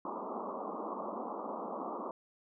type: band-pass noise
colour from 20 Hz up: white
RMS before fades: -40 dBFS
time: 0.05-2.11 s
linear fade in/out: 2 ms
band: 190 to 1200 Hz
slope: 96 dB/octave
effects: none